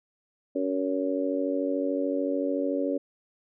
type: harmonic tone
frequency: 93.6 Hz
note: F#2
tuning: 20 cents sharp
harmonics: 3 / 4 / 5 / 6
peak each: -28 / -34 / -32 / -30 dBFS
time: 0.55-2.98 s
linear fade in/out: 10 ms
effects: none